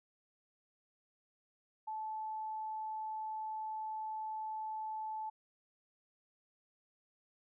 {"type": "tone", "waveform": "sine", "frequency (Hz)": 870, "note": "A5", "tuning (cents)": -20, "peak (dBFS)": -38, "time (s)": [1.87, 5.3], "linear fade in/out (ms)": 10, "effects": []}